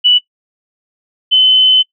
sine tone pair in turn, 2960 / 3041 Hz, F#7 / F#7, 0 / +47 cents, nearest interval unison, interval 47 cents, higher second, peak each -5 dBFS, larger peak neither, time 0.04-0.19 / 1.31-1.83 s, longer second, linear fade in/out 20 ms, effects noise-tail reverb RT60 0.1 s tail -19 dB re dry

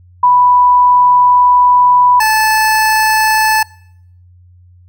sine / 25% pulse tone pair in turn, 987.8 / 871.3 Hz, B5 / A5, 0 / -17 cents, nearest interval major second, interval 217 cents, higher first, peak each -5 dBFS, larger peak neither, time 0.23-2.2 / 2.2-3.63 s, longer first, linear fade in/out 5 ms, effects noise-tail reverb RT60 0.7 s tail -24 dB re dry + added 89 Hz sine -40 dBFS peak until 4.88 s

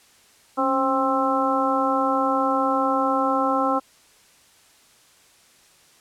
harmonic tone with a mistuned harmonic, 264.4 Hz, C4, 18 cents sharp, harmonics 1 / 2 / 3 / 4 / 5, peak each -25 / -25 / -25 / -25 / -25 dBFS, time 0.57-3.8 s, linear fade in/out 20 ms, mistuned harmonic 1, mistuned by +59 cents, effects white hiss -55 dBFS RMS until 6 s + low-pass 10000 Hz 12 dB/octave

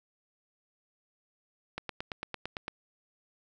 click train, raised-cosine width 0.3 ms, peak -19 dBFS, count 9, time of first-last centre 1.78-2.681 s, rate 8.88 Hz, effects none

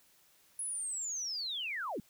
sine linear sweep, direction down, 10548 to 157 Hz, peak -35 dBFS, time 0.59-2 s, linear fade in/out 2 ms, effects white hiss -66 dBFS RMS until 2.09 s

